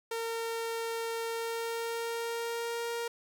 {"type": "tone with pitch glide", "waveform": "sawtooth", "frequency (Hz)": [457.7, 468.1], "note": ["A#4", "A#4"], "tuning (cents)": [-32, 7], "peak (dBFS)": -29, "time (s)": [0.11, 3.08], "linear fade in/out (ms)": 5, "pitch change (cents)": 39, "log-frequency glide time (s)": [1.25, 2.91], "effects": []}